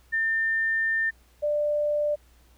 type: tone pair in turn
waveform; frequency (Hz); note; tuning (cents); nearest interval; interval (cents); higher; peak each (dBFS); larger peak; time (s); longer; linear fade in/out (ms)
sine; 1800 / 592.4; A6 / D5; +39 / +15; octave + perfect fifth; 1924; first; -22; neither; 0.12-1.11 / 1.42-2.16; first; 20
effects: added 60 Hz sine -56 dBFS peak until 2.57 s + pink hiss -62 dBFS RMS until 2.57 s